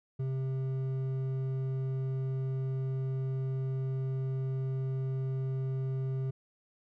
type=tone with hard clipping; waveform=triangle; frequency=132.4 Hz; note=C3; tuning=21 cents sharp; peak=-32 dBFS; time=0.19-6.31 s; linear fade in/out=10 ms; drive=10 dB; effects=none